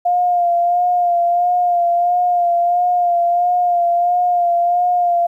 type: tone with vibrato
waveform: sine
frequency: 703 Hz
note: F5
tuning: 11 cents sharp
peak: -12 dBFS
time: 0.05-5.27 s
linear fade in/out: 10 ms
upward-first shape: sine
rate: 1.5 Hz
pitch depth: 31 cents each way
effects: 9-bit